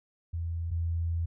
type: tone pair in turn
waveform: sine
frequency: 83.8 / 83.8 Hz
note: E2 / E2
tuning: +29 / +29 cents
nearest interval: unison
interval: 0 cents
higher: neither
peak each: -30 / -27 dBFS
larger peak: second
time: 0.33-0.71 / 0.71-1.26 s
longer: second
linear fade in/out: 10 ms
effects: none